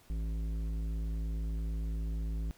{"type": "tone with tanh clipping", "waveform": "triangle", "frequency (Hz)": 54.4, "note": "A1", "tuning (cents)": -19, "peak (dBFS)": -34, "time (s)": [0.1, 2.51], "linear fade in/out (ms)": 0, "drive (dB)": 16, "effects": ["pink hiss -62 dBFS RMS until 2.57 s"]}